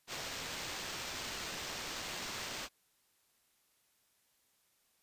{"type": "noise with sample-and-hold", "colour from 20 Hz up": "blue", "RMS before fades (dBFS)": -42, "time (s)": [0.07, 2.69], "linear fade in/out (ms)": 50, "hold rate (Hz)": 11025, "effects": ["white hiss -74 dBFS RMS until 5.02 s", "resampled to 32000 Hz"]}